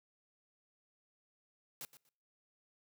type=noise with echo; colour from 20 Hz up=white; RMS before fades=-45 dBFS; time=1.81-1.85 s; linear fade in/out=0 ms; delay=120 ms; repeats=2; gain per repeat=-14 dB; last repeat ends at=2.09 s; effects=noise-tail reverb RT60 0.6 s tail -26 dB re dry